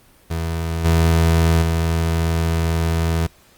30% pulse tone with level steps, 82.41 Hz, E2, in tune, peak -18 / -10 / -14 dBFS, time 0.3-3.27 s, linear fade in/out 10 ms, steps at 0.84 / 1.61 s, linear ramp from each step 20 ms, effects pink hiss -52 dBFS RMS until 3.57 s + Opus 32 kbps

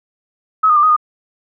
sine tone with pitch steps, 1281 / 1226 / 1185 / 1251 / 1223 Hz, E6 / D#6 / D6 / D#6 / D#6, -50 / -26 / +15 / +9 / -30 cents, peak -8 dBFS, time 0.63-0.965 s, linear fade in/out 10 ms, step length 67 ms, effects none

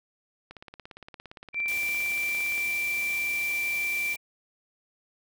click train, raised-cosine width 0.3 ms, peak -27 dBFS, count 37, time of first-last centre 0.51-2.579 s, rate 17.4 Hz
sine tone, 2349 Hz, D7, in tune, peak -26 dBFS, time 1.53-4.17 s, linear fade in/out 50 ms
white band-stop noise, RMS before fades -39 dBFS, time 1.68-4.16 s, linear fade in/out 2 ms, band 1200 to 1700 Hz, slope 96 dB/octave
effects none

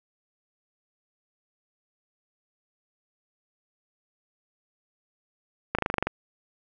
slowing click train, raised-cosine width 0.5 ms, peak -9 dBFS, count 9, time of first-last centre 5.75-6.07 s, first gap 36 ms, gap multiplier 1.03, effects none

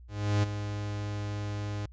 45% pulse tone with ADSR envelope, 103.4 Hz, G#2, 7 cents flat, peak -22 dBFS, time 0.08-1.86 s, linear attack 350 ms, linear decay 17 ms, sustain -10 dB, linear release 4 ms, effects added 60 Hz sine -47 dBFS peak until 1.92 s + resampled to 16000 Hz

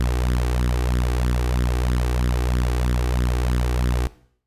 sawtooth tone with flanger, 61.3 Hz, B1, 12 cents flat, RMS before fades -21 dBFS, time 0-4.07 s, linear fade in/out 0 ms, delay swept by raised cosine 0.56 to 2.66 ms, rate 3.1 Hz, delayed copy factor +0.7, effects noise-tail reverb RT60 0.6 s tail -18 dB re dry + resampled to 32000 Hz

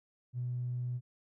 triangle tone with tanh clipping, 123.47 Hz, B2, in tune, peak -33 dBFS, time 0.33-1.01 s, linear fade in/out 50 ms, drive 4 dB, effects none

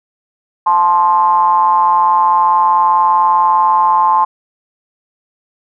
triangle ring-modulated tone, 89.8 Hz, F2, 49 cents sharp, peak -3 dBFS, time 0.66-4.25 s, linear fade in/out 10 ms, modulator 961 Hz, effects none

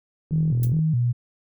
sine tone with vibrato, 138.3 Hz, C#3, 4 cents flat, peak -18 dBFS, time 0.31-1.13 s, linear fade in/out 20 ms, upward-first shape square, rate 2.4 Hz, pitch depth 230 cents each way
click train, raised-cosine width 3 ms, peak -24 dBFS, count 21, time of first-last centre 0.31-0.791 s, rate 41.6 Hz
violet noise with exponential decay, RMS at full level -30 dBFS, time 0.63-0.72 s, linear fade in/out 2 ms, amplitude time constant 19 ms
effects none

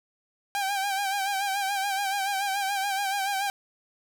sawtooth tone with vibrato, 790 Hz, G5, 13 cents sharp, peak -22 dBFS, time 0.55-3.5 s, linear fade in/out 0 ms, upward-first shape sine, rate 7 Hz, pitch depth 57 cents each way, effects none

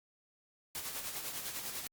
white noise with tremolo, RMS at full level -39 dBFS, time 0.75-1.87 s, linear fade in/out 0 ms, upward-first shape sine, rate 10 Hz, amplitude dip 50%, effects Opus 48 kbps

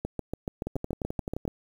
two click trains, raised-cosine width 2 ms, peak -18 / -17 dBFS, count 10 / 11, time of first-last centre 0.67-1.453 / 0.05-1.479 s, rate 11.5 / 7 Hz, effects 8-bit

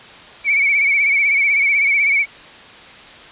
sine tone with vibrato, 2261 Hz, C#7, 34 cents sharp, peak -12 dBFS, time 0.44-2.26 s, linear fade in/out 50 ms, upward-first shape sine, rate 16 Hz, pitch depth 62 cents each way, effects white hiss -39 dBFS RMS until 3.31 s + resampled to 8000 Hz

